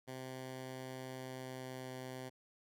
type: tone with pitch glide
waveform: 10% pulse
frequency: 129.9 to 128.93 Hz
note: C3 to C3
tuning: -12 to -25 cents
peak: -36 dBFS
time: 0.07-2.3 s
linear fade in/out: 20 ms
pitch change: -13 cents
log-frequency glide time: 1.1-1.93 s
effects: none